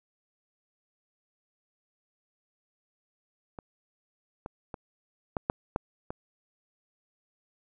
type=clicks; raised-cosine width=1 ms; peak=-26 / -23 / -23 / -15 / -11 / -13 / -21 dBFS; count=7; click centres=3.588 / 4.461 / 4.742 / 5.368 / 5.499 / 5.761 / 6.105 s; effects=none